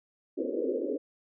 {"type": "band-pass noise", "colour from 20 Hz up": "white", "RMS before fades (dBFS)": -31, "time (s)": [0.37, 0.98], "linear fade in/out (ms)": 20, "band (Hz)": [250, 540], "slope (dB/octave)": 96, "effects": []}